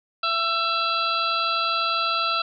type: harmonic tone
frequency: 669 Hz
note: E5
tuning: 25 cents sharp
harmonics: 1 / 2 / 4 / 5 / 6 / 7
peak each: -33 / -23 / -29 / -32 / -29 / -34 dBFS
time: 0.23-2.42 s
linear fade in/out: 5 ms
effects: none